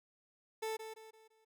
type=tone with echo; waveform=30% pulse; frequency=440.9 Hz; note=A4; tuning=4 cents sharp; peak=-34 dBFS; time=0.62-0.77 s; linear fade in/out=10 ms; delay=170 ms; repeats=4; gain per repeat=-8 dB; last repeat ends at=1.45 s; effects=none